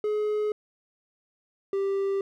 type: tone pair in turn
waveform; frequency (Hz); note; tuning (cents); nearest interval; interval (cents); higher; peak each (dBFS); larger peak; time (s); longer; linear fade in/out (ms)
triangle; 422.6 / 392.9; G#4 / G4; +30 / +4; minor second; 126; first; -22; neither; 0.04-0.52 / 1.73-2.21; neither; 2
effects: none